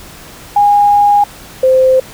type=tone pair in turn; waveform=sine; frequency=819 / 519.8 Hz; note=G#5 / C5; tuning=-24 / -11 cents; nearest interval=minor sixth; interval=787 cents; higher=first; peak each=-5 dBFS; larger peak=neither; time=0.56-1.24 / 1.63-2 s; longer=first; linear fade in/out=5 ms; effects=pink hiss -34 dBFS RMS until 2.13 s